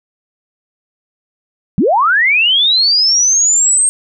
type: linear sweep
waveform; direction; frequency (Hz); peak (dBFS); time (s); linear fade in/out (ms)
sine; up; 145.7 to 8540; -8; 1.78-3.89; 0
effects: none